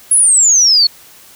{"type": "exponential sweep", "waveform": "sine", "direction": "down", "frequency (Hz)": [10880, 4312], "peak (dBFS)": -6, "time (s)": [0.11, 0.87], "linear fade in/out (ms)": 5, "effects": ["white hiss -41 dBFS RMS until 1.35 s"]}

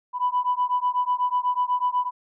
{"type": "beating tone pair", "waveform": "sine", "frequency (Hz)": [987.8, 995.9], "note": ["B5", "B5"], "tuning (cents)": [0, 14], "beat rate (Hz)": 8.1, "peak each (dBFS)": -23, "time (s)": [0.13, 2.11], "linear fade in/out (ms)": 50, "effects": ["tanh soft clip ceiling -14 dBFS"]}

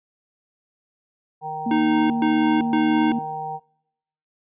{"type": "harmonic tone", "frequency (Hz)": 155.56, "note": "D#3", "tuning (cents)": 0, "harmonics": [1, 3, 5, 6], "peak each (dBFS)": [-39, -38, -28, -34], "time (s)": [1.41, 3.6], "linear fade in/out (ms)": 50}
{"type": "tone", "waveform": "sine", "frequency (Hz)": 232.9, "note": "A#3", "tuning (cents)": -1, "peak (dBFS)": -21, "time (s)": [1.66, 3.19], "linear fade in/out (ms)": 5}
{"type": "tone bursts", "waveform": "square", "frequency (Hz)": 310, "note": "D#4", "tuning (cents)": -6, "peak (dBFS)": -19, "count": 3, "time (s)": [1.71, 3.12], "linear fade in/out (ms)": 2, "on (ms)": 390, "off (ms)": 120}
{"effects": ["noise-tail reverb RT60 0.9 s tail -26 dB re dry", "resampled to 8000 Hz"]}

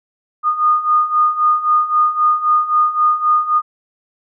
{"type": "beating tone pair", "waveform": "sine", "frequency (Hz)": [1224, 1227.8], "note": ["D#6", "D#6"], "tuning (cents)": [-29, -23], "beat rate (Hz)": 3.8, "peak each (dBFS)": [-17, -13], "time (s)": [0.43, 3.62], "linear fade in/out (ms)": 50, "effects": []}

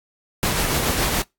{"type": "noise with tremolo", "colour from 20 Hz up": "pink", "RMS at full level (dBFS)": -20, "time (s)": [0.43, 1.22], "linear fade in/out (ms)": 0, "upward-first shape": "triangle", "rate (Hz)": 7.1, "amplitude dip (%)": 35, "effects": ["noise-tail reverb RT60 0.2 s tail -25 dB re dry", "AAC 64 kbps"]}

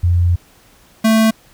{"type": "tone pair in turn", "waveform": ["sine", "square"], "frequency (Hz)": [87.31, 221.4], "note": ["F2", "A3"], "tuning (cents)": [0, 11], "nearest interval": "octave + major third", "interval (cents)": 1611, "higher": "second", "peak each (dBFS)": -10, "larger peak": "neither", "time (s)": [[0.03, 0.36], [1.04, 1.31]], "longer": "first", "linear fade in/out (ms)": 10, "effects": ["pink hiss -49 dBFS RMS until 1.53 s"]}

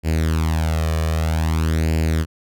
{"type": "tone with flanger", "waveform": "sawtooth", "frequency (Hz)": 80, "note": "D#2", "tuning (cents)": 49, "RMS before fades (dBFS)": -19, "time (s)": [0.03, 2.26], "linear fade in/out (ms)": 50, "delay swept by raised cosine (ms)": [0.41, 1.71], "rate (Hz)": 0.52, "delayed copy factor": 0.65, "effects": []}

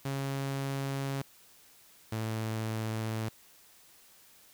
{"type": "tone pair in turn", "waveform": "sawtooth", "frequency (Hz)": [137.1, 110.59], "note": ["C#3", "A2"], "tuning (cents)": [-19, 9], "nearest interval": "major third", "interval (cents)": 372, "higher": "first", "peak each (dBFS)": -28, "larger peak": "neither", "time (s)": [[0.05, 1.22], [2.12, 3.29]], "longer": "neither", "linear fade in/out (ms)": 5, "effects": ["white hiss -59 dBFS RMS until 4.53 s"]}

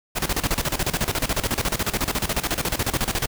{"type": "noise with tremolo", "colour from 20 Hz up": "pink", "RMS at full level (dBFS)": -22, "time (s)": [0.15, 3.27], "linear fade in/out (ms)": 20, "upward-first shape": "square", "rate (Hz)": 14, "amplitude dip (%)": 80, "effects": []}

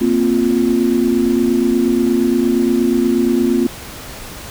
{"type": "chord", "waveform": "sine", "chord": "Bb suspended second", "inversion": "none", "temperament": "equal", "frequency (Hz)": [233.1, 261.6, 349.2], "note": ["Bb3", "C4", "F4"], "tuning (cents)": [0, 0, 0], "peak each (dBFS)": -16, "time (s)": [0.01, 3.67], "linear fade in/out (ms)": 5, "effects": ["pink hiss -32 dBFS RMS until 4.5 s"]}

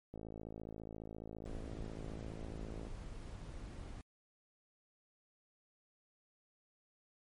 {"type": "click train", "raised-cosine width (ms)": 2, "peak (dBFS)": -34, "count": 150, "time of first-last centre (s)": [0.14, 2.869], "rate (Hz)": 54.6}
{"type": "noise", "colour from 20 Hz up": "brown", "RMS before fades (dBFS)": -47, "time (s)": [1.46, 4.01], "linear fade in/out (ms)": 0}
{"effects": ["MP3 48 kbps"]}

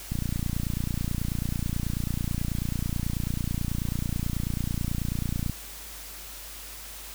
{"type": "click train", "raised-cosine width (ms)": 5, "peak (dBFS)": -16, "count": 158, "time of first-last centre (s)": [0.12, 5.497], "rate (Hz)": 29.2, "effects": ["added 50 Hz sine -46 dBFS peak until 7.14 s", "white hiss -42 dBFS RMS until 7.14 s"]}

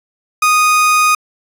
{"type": "tone", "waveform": "30% pulse", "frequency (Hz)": 1240, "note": "D#6", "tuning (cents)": -6, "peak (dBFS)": -6, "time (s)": [0.42, 1.15], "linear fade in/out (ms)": 5, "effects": ["resampled to 32000 Hz", "8-bit"]}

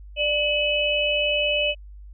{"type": "tone cluster", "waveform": "sine", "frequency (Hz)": [592, 2561, 2978], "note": ["D5", "D#7", "F#7"], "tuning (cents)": [14, 49, 11], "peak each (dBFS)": -24, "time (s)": [0.16, 1.75], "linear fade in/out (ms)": 50, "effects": ["added 50 Hz sine -39 dBFS peak until 2.13 s"]}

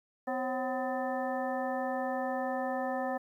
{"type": "harmonic tone with a mistuned harmonic", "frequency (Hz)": 253.8, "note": "B3", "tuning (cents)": 47, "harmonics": [1, 2, 3, 4, 5, 7], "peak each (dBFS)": [-37, -35, -35, -43, -45, -42], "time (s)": [0.27, 3.18], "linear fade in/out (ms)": 10, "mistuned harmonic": 2, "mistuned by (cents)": 97, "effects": ["11-bit"]}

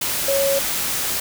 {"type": "tone in noise", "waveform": "sine", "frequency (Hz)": 552, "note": "C#5", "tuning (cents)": -7, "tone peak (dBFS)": -17, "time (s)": [0.28, 0.59], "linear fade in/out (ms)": 5, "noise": "white", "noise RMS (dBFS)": -23, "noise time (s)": [0.01, 1.2], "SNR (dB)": 3, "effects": []}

